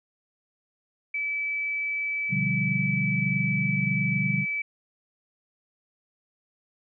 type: tone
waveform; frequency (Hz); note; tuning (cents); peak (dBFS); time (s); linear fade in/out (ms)
sine; 2303; D7; -34; -26; 1.14-4.62; 5
type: chord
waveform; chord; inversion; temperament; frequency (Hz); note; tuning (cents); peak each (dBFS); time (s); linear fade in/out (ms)
sine; G dominant seventh; first; equal; 123.47 / 146.83 / 174.61 / 196; B2 / D3 / F3 / G3; 0 / 0 / 0 / 0; -31 / -29 / -31 / -29; 2.29-4.46; 50
effects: none